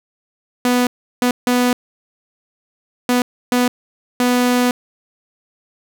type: tone bursts at uneven times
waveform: sawtooth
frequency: 246.9 Hz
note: B3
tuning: in tune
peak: -9 dBFS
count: 6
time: 0.65-0.87 / 1.22-1.31 / 1.47-1.73 / 3.09-3.22 / 3.52-3.68 / 4.2-4.71 s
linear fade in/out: 2 ms
effects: none